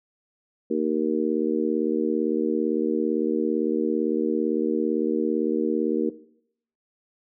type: harmonic tone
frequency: 77.78 Hz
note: D#2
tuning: in tune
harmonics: 3 / 4 / 5 / 6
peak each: -27 / -27 / -27 / -27 dBFS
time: 0.7-6.1 s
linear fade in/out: 10 ms
effects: noise-tail reverb RT60 0.7 s tail -17 dB re dry